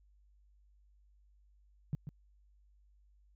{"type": "tone with echo", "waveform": "sine", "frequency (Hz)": 148.5, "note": "D3", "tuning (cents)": 20, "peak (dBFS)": -30, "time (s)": [1.93, 1.95], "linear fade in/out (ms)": 0, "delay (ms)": 140, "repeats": 1, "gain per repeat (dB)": -9, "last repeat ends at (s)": 2.09, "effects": ["added 50 Hz sine -63 dBFS peak until 3.35 s"]}